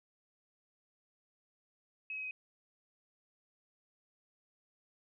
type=tone with pitch steps; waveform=sine; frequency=2559 / 2540 / 2521 Hz; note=D#7 / D#7 / D#7; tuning=+48 / +35 / +22 cents; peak=-38 dBFS; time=2.1-2.31 s; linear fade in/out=2 ms; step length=70 ms; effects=none